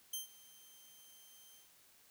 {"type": "tone with ADSR envelope", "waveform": "10% pulse", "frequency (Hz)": 3136, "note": "G7", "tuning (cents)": 0, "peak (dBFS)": -29, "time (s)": [0.13, 1.72], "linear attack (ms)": 7, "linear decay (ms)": 130, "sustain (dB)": -22, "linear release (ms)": 170, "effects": ["white hiss -66 dBFS RMS until 2.1 s"]}